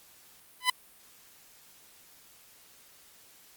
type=tone with exponential growth; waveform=15% pulse; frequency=1004 Hz; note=B5; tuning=28 cents sharp; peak=-12 dBFS; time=0.6-0.7 s; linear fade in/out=5 ms; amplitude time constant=21 ms; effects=white hiss -57 dBFS RMS until 3.56 s + Opus 48 kbps